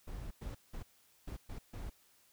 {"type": "noise bursts at uneven times", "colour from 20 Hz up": "brown", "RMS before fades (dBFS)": -43, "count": 6, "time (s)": [[0.07, 0.31], [0.41, 0.55], [0.73, 0.83], [1.27, 1.37], [1.49, 1.59], [1.73, 1.9]], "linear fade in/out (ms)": 10, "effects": ["white hiss -68 dBFS RMS until 2.32 s"]}